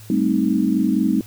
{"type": "chord", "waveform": "sine", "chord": "A half-diminished seventh", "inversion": "third", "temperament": "equal", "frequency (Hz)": [196, 220, 261.6, 311.1], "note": ["G3", "A3", "C4", "Eb4"], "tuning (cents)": [0, 0, 0, 0], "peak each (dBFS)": -21, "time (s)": [0.1, 1.21], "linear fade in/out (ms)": 2, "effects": ["added 107 Hz sine -40 dBFS peak until 1.26 s", "white hiss -46 dBFS RMS until 1.26 s"]}